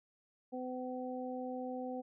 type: harmonic tone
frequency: 253.6 Hz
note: B3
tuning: 46 cents sharp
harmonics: 1 / 2 / 3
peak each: -41 / -42 / -45 dBFS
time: 0.52-2.02 s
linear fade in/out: 20 ms
effects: none